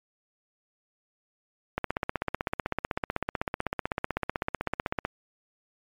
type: click train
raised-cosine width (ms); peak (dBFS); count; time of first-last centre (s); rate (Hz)
0.5; -12; 53; 1.78-5.05; 15.9
effects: MP3 96 kbps